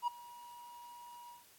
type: tone with ADSR envelope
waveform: triangle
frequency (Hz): 960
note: B5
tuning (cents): -49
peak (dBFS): -27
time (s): 0.02-1.45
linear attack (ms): 55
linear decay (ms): 8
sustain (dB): -21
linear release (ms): 140
effects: white hiss -63 dBFS RMS until 1.58 s + AAC 64 kbps